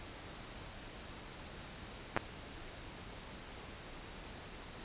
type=clicks; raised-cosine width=0.5 ms; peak=-16 dBFS; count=2; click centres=2.165 / 2.174 s; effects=pink hiss -49 dBFS RMS until 4.84 s + resampled to 8000 Hz